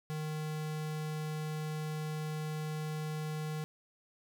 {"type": "tone", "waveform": "square", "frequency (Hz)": 154.3, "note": "D#3", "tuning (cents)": -14, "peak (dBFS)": -36, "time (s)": [0.1, 3.64], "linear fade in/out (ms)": 0, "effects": []}